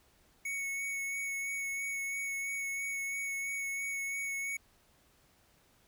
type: tone with vibrato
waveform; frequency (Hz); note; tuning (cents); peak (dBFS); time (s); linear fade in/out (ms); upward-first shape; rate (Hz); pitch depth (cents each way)
square; 2217; C#7; 0; -35; 0.45-4.57; 5; sine; 3; 14
effects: pink hiss -67 dBFS RMS until 5.87 s